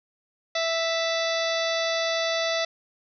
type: harmonic tone with a mistuned harmonic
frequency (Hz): 659.3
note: E5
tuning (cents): 0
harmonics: 1 / 2 / 3 / 4 / 5 / 6 / 7 / 8 / 9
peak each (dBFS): -26 / -34 / -31 / -36 / -33 / -34 / -35 / -39 / -39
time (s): 0.55-2.65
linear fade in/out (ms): 5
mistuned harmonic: 5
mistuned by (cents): +97
effects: none